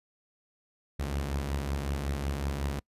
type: beating tone pair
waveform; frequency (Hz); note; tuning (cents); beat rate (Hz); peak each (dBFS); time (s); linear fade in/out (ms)
sawtooth; 69.3 / 74.7; C#2 / D2; 0 / +30; 5.4; -27 / -33; 0.99-2.8; 10
effects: noise-tail reverb RT60 0.1 s tail -26 dB re dry + resampled to 32000 Hz

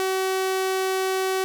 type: tone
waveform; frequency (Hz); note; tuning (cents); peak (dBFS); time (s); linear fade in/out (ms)
sawtooth; 378.8; F#4; +41; -18; 0-1.44; 0
effects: none

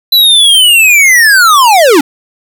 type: linear sweep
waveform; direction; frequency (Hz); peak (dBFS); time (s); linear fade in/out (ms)
square; down; 4015 to 261.6; -3; 0.12-2.01; 5
effects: none

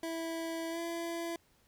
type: tone with pitch glide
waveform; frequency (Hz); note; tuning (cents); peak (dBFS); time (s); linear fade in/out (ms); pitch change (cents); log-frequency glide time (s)
25% pulse; 328.9 to 336.8; E4 to E4; -4 to +37; -32; 0.03-1.36; 2; +41; 0.7-0.79
effects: pink hiss -69 dBFS RMS until 1.67 s

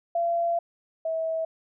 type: tone pair in turn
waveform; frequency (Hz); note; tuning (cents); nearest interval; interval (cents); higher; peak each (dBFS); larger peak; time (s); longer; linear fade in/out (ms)
sine; 682 / 647.9; F5 / E5; -41 / -30; minor second; 89; first; -22 / -25; first; 0.15-0.59 / 1.05-1.45; first; 5
effects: none

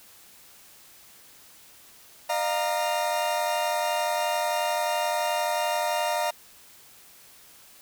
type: chord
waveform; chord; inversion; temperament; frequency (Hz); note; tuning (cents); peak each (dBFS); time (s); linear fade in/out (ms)
40% pulse; Eb suspended second; none; equal with one note detuned; 607 / 698.5 / 932.3; Eb5 / F5 / Bb5; -43 / 0 / 0; -28; 2.29-6.31; 10
effects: white hiss -52 dBFS RMS until 7.81 s

